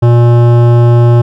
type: tone with hard clipping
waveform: sine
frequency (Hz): 119.2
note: A#2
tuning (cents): +39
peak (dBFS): -5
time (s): 0.02-1.22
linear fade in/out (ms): 10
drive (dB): 15
effects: none